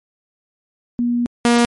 sine / sawtooth tone pair in turn, 240.2 / 237.7 Hz, B3 / A#3, -48 / +34 cents, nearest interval unison, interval 18 cents, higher first, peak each -15 / -7 dBFS, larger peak second, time 0.99-1.26 / 1.45-1.65 s, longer first, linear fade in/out 0 ms, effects MP3 48 kbps

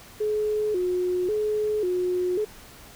sine tone with vibrato, 392 Hz, G4, in tune, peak -22 dBFS, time 0.2-2.45 s, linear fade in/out 10 ms, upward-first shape square, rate 0.92 Hz, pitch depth 140 cents each way, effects pink hiss -47 dBFS RMS until 2.95 s

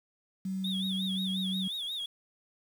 sine tone with pitch glide, 190 to 188.91 Hz, F#3 to F#3, +46 to +36 cents, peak -31 dBFS, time 0.45-1.68 s, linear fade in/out 5 ms, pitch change -10 cents, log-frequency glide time 1.13-1.39 s
triangle tone with vibrato, 3521 Hz, A7, in tune, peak -32 dBFS, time 0.64-2.06 s, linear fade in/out 5 ms, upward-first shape sine, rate 5.6 Hz, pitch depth 130 cents each way
effects 9-bit

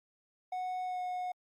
triangle tone with pitch glide, 736 to 727.5 Hz, F#5 to F#5, -9 to -29 cents, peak -32 dBFS, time 0.52-1.32 s, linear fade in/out 5 ms, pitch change -20 cents, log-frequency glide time 0.85-1 s, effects Opus 48 kbps

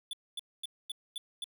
square tone bursts, 3472 Hz, A7, 24 cents flat, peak -36 dBFS, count 6, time 0.11-1.442 s, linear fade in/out 2 ms, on 22 ms, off 240 ms, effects none

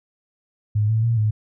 sine tone with pitch steps, 105.5 / 111 / 116.1 / 107.4 Hz, G#2 / A2 / A#2 / A2, +28 / +16 / -7 / -41 cents, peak -16 dBFS, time 0.75-1.31 s, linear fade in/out 10 ms, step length 140 ms, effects none

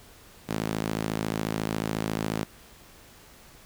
sawtooth tone with high-pass filter, 54.1 Hz, A1, 29 cents flat, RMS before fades -30 dBFS, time 0.48-2.45 s, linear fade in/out 20 ms, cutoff 190 Hz, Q 1.2, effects pink hiss -52 dBFS RMS until 3.65 s

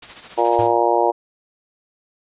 white noise with tremolo, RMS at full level -34 dBFS, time 0.02-0.67 s, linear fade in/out 5 ms, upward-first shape sine, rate 14 Hz, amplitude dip 60%
harmonic tone, 117.8 Hz, A#2, 19 cents sharp, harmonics 3 / 4 / 5 / 6 / 7 / 8, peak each -21 / -21 / -21 / -21 / -21 / -21 dBFS, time 0.37-1.12 s, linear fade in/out 20 ms
square tone with exponential decay, 108.7 Hz, A2, 21 cents flat, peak -23 dBFS, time 0.59-0.88 s, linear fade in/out 0 ms, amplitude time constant 61 ms
effects resampled to 8000 Hz

